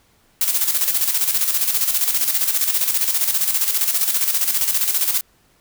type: noise with tremolo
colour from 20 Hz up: blue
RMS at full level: -17 dBFS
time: 0.41-5.21 s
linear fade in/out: 2 ms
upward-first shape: square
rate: 15 Hz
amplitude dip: 55%
effects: pink hiss -58 dBFS RMS until 5.6 s